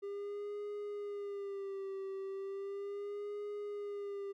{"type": "tone with vibrato", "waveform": "triangle", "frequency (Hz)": 400, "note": "G4", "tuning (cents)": 35, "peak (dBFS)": -37, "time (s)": [0.02, 4.33], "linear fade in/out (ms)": 20, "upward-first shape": "sine", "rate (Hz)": 0.36, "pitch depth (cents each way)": 56, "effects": []}